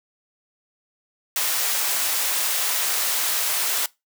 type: high-pass noise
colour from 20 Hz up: white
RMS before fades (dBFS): -23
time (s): 1.36-3.86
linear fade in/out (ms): 2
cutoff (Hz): 600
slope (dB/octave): 12
effects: noise-tail reverb RT60 0.2 s tail -21 dB re dry